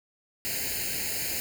white noise with comb filter, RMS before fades -31 dBFS, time 0.45-1.4 s, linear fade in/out 0 ms, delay 0.43 ms, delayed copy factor +0.95, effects none

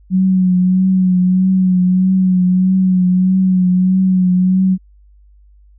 sine tone with vibrato, 185 Hz, F#3, in tune, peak -9 dBFS, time 0.1-4.78 s, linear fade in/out 50 ms, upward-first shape triangle, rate 1.6 Hz, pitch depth 40 cents each way, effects added 50 Hz sine -43 dBFS peak until 5.78 s

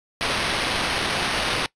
blue noise with sample-and-hold, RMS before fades -24 dBFS, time 0.21-1.66 s, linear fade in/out 0 ms, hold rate 7350 Hz, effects noise-tail reverb RT60 0.1 s tail -21 dB re dry + resampled to 22050 Hz

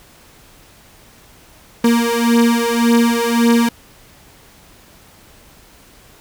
35% pulse beating tone pair, 233.1 / 234.9 Hz, A#3 / A#3, 0 / +13 cents, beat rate 1.8 Hz, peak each -13 dBFS, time 1.84-3.69 s, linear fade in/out 5 ms, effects pink hiss -46 dBFS RMS until 6.2 s

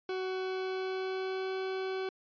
40% pulse tone with pitch glide, 374.2 to 379.2 Hz, F#4 to F#4, +20 to +43 cents, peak -32 dBFS, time 0.09-2.09 s, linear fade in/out 2 ms, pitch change +23 cents, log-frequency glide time 0.2-1.54 s, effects resampled to 11025 Hz

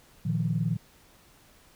sine chord, Bb suspended fourth, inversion none, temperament equal, 116.54 / 155.56 / 174.61 Hz, Bb2 / Eb3 / F3, 0 / 0 / 0 cents, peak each -29 / -28 / -29 dBFS, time 0.25-0.77 s, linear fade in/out 10 ms, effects tanh soft clip ceiling -15 dBFS + pink hiss -58 dBFS RMS until 1.75 s

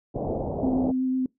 white low-pass noise, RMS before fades -29 dBFS, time 0.14-0.92 s, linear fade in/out 20 ms, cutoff 740 Hz, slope 48 dB/octave
sine tone with vibrato, 258.6 Hz, C4, 20 cents flat, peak -22 dBFS, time 0.63-1.26 s, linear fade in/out 2 ms, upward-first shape triangle, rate 8 Hz, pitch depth 14 cents each way
effects noise-tail reverb RT60 0.2 s tail -25 dB re dry

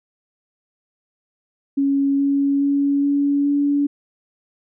sine tone with pitch steps, 277.4 / 279.5 / 281.6 / 283.7 / 285.9 Hz, C#4 / C#4 / C#4 / C#4 / D4, +1 / +14 / +27 / +40 / -46 cents, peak -15 dBFS, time 1.77-3.87 s, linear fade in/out 10 ms, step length 420 ms, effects none

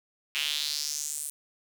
square tone with high-pass filter sweep, 74 Hz, D2, 14 cents sharp, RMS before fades -32 dBFS, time 0.35-1.3 s, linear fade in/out 0 ms, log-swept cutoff 2700 to 9500 Hz, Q 3.5, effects none

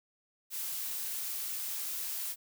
blue noise, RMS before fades -37 dBFS, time 0.5-2.36 s, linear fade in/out 50 ms, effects none

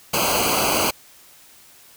pink noise with comb filter, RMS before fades -20 dBFS, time 0.13-0.91 s, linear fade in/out 10 ms, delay 0.55 ms, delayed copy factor -0.95, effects white hiss -49 dBFS RMS until 1.96 s

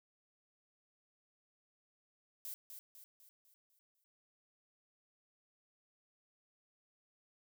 violet noise with echo, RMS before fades -45 dBFS, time 2.45-2.54 s, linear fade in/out 0 ms, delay 250 ms, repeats 6, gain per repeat -6 dB, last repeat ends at 4.04 s, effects none

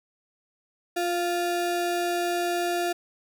square ring-modulated tone, 523.3 Hz, C5, in tune, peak -22 dBFS, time 0.96-2.93 s, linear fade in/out 10 ms, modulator 172 Hz, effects none

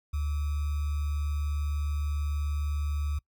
sine tone with sample-and-hold, 73.42 Hz, D2, in tune, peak -27 dBFS, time 0.13-3.19 s, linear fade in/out 10 ms, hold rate 1225 Hz, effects noise-tail reverb RT60 0.1 s tail -23 dB re dry

